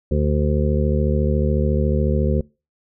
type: harmonic tone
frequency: 74 Hz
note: D2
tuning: 14 cents sharp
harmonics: 1 / 2 / 3 / 5 / 6 / 7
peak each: -19 / -22 / -24 / -26 / -27 / -27 dBFS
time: 0.11-2.41 s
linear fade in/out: 5 ms
effects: noise-tail reverb RT60 0.3 s tail -24 dB re dry